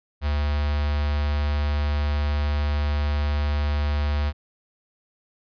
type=tone with notch filter; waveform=square; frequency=73.42 Hz; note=D2; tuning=in tune; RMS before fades=-23 dBFS; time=0.21-4.33 s; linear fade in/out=50 ms; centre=300 Hz; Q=0.73; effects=resampled to 11025 Hz